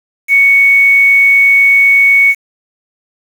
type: tone with quantisation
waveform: sine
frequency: 2223 Hz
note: C#7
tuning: 4 cents sharp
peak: -4 dBFS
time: 0.28-2.35 s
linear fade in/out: 50 ms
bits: 5
effects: none